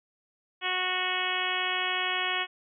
harmonic tone, 367.4 Hz, F#4, 12 cents flat, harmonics 1 / 2 / 3 / 4 / 5 / 6 / 7 / 8 / 9, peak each -40 / -36 / -35 / -37 / -34 / -34 / -35 / -34 / -36 dBFS, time 0.61-2.47 s, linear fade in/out 50 ms, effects none

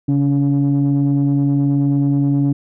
triangle ring-modulated tone, 71.9 Hz, D2, 36 cents flat, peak -6 dBFS, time 0.08-2.53 s, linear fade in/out 10 ms, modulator 211 Hz, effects tanh soft clip ceiling -8 dBFS

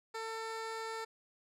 15% pulse tone with low-pass filter, 447.7 Hz, A4, 30 cents sharp, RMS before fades -41 dBFS, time 0.14-1.05 s, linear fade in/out 10 ms, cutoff 9500 Hz, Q 0.65, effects none

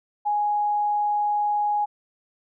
sine tone, 831 Hz, G#5, 1 cent sharp, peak -20 dBFS, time 0.25-1.86 s, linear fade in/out 20 ms, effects none

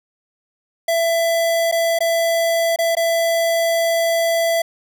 square tone with dropouts, 667 Hz, E5, 20 cents sharp, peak -16 dBFS, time 0.88-4.62 s, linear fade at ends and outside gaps 5 ms, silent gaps 1.715-1.723 / 1.989-2.005 / 2.761-2.787 / 2.952-2.968 s, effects none

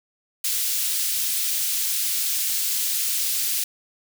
white high-pass noise, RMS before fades -24 dBFS, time 0.44-3.64 s, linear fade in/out 5 ms, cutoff 3200 Hz, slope 12 dB/octave, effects none

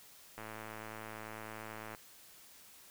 click train, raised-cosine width 0.5 ms, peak -30 dBFS, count 172, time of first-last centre 0.38-1.949 s, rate 109 Hz, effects white hiss -58 dBFS RMS until 2.9 s

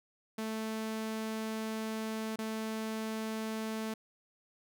sawtooth tone with dropouts, 220 Hz, A3, in tune, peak -31 dBFS, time 0.38-3.94 s, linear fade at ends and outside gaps 5 ms, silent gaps 2.36-2.387 s, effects none

